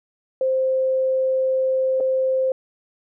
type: tone with dropouts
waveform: sine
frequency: 523.3 Hz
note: C5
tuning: in tune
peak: -17 dBFS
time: 0.41-2.52 s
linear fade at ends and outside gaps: 2 ms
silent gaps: 2.002-2.006 s
effects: none